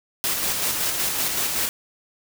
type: noise with tremolo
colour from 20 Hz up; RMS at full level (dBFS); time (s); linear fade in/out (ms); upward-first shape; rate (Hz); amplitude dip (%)
white; -23; 0.24-1.69; 0; square; 5.3; 30
effects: none